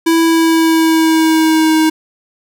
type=tone with pitch glide; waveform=square; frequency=329.4 to 315.8 Hz; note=E4 to D#4; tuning=-1 to +26 cents; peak=-9 dBFS; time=0.06-1.9 s; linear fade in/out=10 ms; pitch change=-73 cents; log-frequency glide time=0.22-1.76 s; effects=none